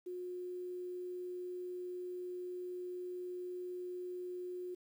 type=tone with quantisation; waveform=sine; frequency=360.2 Hz; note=F#4; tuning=46 cents flat; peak=-40 dBFS; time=0.06-4.75 s; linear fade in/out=10 ms; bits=11; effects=none